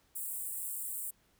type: high-pass noise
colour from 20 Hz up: pink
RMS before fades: -39 dBFS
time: 0.15-1.11 s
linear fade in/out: 10 ms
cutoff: 7800 Hz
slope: 96 dB/octave
effects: pink hiss -70 dBFS RMS until 1.39 s